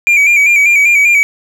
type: tone with vibrato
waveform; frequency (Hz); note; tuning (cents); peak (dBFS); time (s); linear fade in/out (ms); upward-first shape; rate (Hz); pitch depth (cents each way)
triangle; 2334; D7; -11; -4; 0.07-1.23; 0; square; 5.1; 46
effects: none